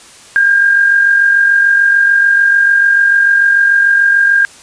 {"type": "tone with amplitude modulation", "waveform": "sine", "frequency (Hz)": 1608, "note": "G6", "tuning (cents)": 44, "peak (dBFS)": -4, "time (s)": [0.36, 4.45], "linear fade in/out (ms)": 0, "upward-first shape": "sine", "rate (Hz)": 46.8, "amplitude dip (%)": 45, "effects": ["white hiss -38 dBFS RMS until 4.62 s", "resampled to 22050 Hz"]}